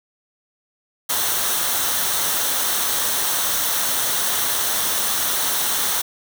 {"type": "noise with comb filter", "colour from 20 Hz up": "white", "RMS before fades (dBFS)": -21, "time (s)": [1.09, 6.02], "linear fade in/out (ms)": 10, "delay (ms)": 0.41, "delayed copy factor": -0.5, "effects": []}